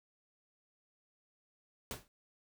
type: noise with exponential decay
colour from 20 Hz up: pink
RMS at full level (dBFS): -37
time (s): 1.91-2.08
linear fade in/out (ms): 0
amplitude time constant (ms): 36
effects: none